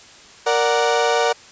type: chord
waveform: 30% pulse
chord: Bb augmented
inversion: none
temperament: equal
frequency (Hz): 466.2 / 587.3 / 740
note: Bb4 / D5 / F#5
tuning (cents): 0 / 0 / 0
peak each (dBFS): -16 / -19 / -18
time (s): 0.46-1.33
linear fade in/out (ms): 10
effects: white hiss -44 dBFS RMS until 1.51 s + resampled to 16000 Hz